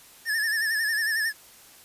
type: tone with vibrato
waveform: square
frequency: 1760 Hz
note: A6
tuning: in tune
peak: -24 dBFS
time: 0.25-1.33 s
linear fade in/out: 50 ms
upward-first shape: sine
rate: 11 Hz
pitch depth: 75 cents each way
effects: white hiss -51 dBFS RMS until 1.84 s + resampled to 32000 Hz